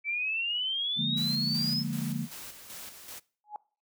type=exponential sweep; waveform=sine; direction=up; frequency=2299 to 5250 Hz; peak=-28 dBFS; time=0.04-1.84 s; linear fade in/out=50 ms
type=chord; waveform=sine; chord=Bb dominant seventh; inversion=first; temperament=just; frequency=145.68 / 174.81 / 209.8 / 233.1 Hz; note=D3 / F3 / Ab3 / Bb3; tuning=-14 / +2 / +18 / 0 cents; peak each=-34 / -36 / -36 / -34 dBFS; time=0.96-2.28 s; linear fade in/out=50 ms
type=noise with tremolo; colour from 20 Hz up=white; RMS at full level=-43 dBFS; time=1.16-3.2 s; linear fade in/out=20 ms; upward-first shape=square; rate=2.6 Hz; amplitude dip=50%
type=tone with exponential growth; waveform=sine; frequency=839 Hz; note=G#5; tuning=17 cents sharp; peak=-31 dBFS; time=3.44-3.56 s; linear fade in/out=1 ms; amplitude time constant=25 ms
effects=noise-tail reverb RT60 0.4 s tail -22 dB re dry